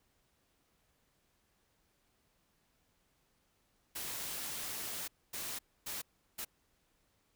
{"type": "noise bursts at uneven times", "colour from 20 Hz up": "white", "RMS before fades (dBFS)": -41, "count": 4, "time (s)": [[3.95, 5.08], [5.33, 5.59], [5.86, 6.02], [6.38, 6.45]], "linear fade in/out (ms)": 10, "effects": ["pink hiss -75 dBFS RMS until 7.35 s"]}